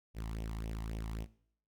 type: tone with flanger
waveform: sawtooth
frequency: 54.9 Hz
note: A1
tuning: 3 cents flat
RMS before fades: -40 dBFS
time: 0.14-1.27 s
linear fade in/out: 50 ms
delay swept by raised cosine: 0.33 to 1.04 ms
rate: 3.7 Hz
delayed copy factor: +0.7
effects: noise-tail reverb RT60 0.6 s tail -19 dB re dry